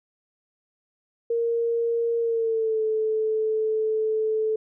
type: tone with pitch glide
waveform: sine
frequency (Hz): 465.1 to 436.5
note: A#4 to A4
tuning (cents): -4 to -14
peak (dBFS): -21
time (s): 1.3-4.56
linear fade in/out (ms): 5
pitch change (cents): -110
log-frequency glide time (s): 2.19-2.82
effects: none